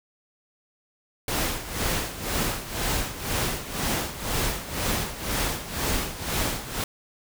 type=noise with tremolo; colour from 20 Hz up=pink; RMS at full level=-25 dBFS; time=1.28-6.84 s; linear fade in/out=2 ms; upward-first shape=sine; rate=2 Hz; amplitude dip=75%; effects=none